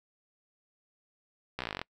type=slowing click train; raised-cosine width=0.3 ms; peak=-18 dBFS; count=13; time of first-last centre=1.59-1.815 s; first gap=15 ms; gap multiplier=1.04; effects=noise-tail reverb RT60 0.1 s tail -26 dB re dry